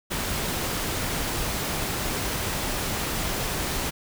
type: noise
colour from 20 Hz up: pink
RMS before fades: -28 dBFS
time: 0.1-3.91 s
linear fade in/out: 20 ms
effects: none